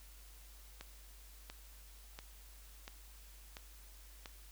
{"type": "click train", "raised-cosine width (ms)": 0.2, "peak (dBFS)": -29, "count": 6, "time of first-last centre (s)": [0.81, 4.258], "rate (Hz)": 1.45, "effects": ["added 50 Hz sine -55 dBFS peak until 4.51 s", "white hiss -61 dBFS RMS until 4.51 s"]}